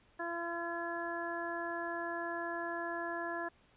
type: harmonic tone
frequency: 340 Hz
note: F4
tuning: 46 cents flat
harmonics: 1 / 2 / 3 / 4 / 5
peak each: -42 / -41 / -43 / -47 / -41 dBFS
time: 0.19-3.49 s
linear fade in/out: 10 ms
effects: pink hiss -67 dBFS RMS until 3.76 s + resampled to 8000 Hz